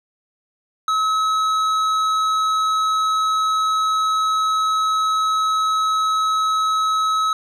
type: tone with tanh clipping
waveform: sine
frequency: 1287 Hz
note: E6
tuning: 42 cents flat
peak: -18 dBFS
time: 0.88-7.33 s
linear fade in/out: 2 ms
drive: 11 dB
effects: none